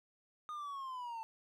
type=linear sweep; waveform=triangle; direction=down; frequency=1233 to 884 Hz; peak=-39 dBFS; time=0.49-1.23 s; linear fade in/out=0 ms; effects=none